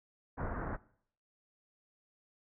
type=low-pass noise; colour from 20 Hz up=pink; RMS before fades=-38 dBFS; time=0.37-0.77 s; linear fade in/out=20 ms; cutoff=1700 Hz; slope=48 dB/octave; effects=noise-tail reverb RT60 0.6 s tail -20 dB re dry